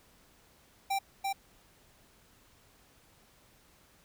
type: tone with echo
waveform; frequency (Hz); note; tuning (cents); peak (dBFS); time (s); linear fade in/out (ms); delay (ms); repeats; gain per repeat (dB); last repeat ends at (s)
square; 784; G5; 0; -29; 0.9-0.99; 10; 340; 1; -2; 1.33
effects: pink hiss -63 dBFS RMS until 4.04 s